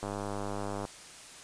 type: click train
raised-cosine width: 1 ms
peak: -22 dBFS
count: 84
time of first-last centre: 0.03-0.852 s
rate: 101 Hz
effects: white hiss -49 dBFS RMS until 1.43 s + resampled to 22050 Hz